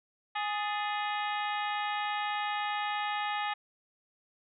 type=harmonic tone with a mistuned harmonic; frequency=415.3 Hz; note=G#4; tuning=in tune; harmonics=2 / 3 / 4 / 5 / 6 / 7 / 8 / 9; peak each=-33 / -37 / -39 / -41 / -43 / -44 / -45 / -46 dBFS; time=0.35-3.54 s; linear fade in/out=10 ms; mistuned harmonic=4; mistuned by=+94 cents; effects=none